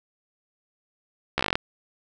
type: slowing click train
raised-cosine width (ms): 0.3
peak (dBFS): -6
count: 10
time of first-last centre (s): 1.38-1.555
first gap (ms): 14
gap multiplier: 1.08
effects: none